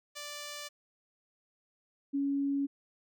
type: tone pair in turn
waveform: 5% pulse / sine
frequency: 587.3 / 279.3 Hz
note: D5 / C#4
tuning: 0 / +13 cents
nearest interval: octave + minor second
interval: 1287 cents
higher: first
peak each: -29 / -28 dBFS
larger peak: second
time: 0.15-0.69 / 2.13-2.67 s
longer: neither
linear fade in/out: 20 ms
effects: none